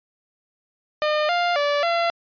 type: tone with pitch steps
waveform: sawtooth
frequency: 606 / 700 / 579 / 681 Hz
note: D#5 / F5 / D5 / F5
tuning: -46 / +4 / -25 / -44 cents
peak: -15 dBFS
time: 1.02-2.1 s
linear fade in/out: 0 ms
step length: 270 ms
effects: resampled to 11025 Hz